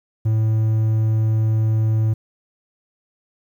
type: tone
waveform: triangle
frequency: 110 Hz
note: A2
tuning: in tune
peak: -13 dBFS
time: 0.25-2.14 s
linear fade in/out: 10 ms
effects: 9-bit